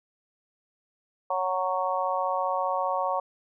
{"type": "harmonic tone", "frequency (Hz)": 185, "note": "F#3", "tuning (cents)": 0, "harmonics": [3, 4, 5, 6], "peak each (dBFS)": [-30, -30, -30, -30], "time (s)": [1.3, 3.2], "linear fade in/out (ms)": 5, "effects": []}